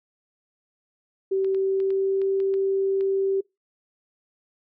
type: tone with pitch glide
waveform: sine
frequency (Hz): 385.2 to 388.6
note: G4 to G4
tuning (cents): -30 to -15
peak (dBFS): -20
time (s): 1.31-3.41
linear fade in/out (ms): 10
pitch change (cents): +15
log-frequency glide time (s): 1.52-2.28
type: clicks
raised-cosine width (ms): 0.3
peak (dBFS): -30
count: 8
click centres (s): 1.446 / 1.547 / 1.802 / 1.905 / 2.217 / 2.402 / 2.54 / 3.009
effects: noise-tail reverb RT60 0.2 s tail -24 dB re dry